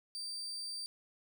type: tone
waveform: 35% pulse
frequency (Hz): 4670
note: D8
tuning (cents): -11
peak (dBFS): -38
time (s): 0.15-0.86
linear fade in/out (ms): 0
effects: none